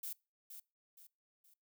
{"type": "noise with echo", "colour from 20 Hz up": "violet", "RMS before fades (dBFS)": -43, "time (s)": [0.03, 0.13], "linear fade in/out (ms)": 5, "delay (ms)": 470, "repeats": 3, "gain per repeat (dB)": -8, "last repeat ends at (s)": 1.54, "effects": ["noise-tail reverb RT60 0.3 s tail -25 dB re dry"]}